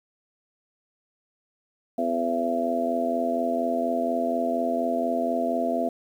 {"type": "harmonic tone", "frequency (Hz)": 84.2, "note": "E2", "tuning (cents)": 37, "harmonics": [3, 4, 5, 6, 7, 8], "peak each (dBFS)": [-28, -34, -35, -33, -36, -25], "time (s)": [1.98, 5.89], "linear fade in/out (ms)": 5, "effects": ["9-bit"]}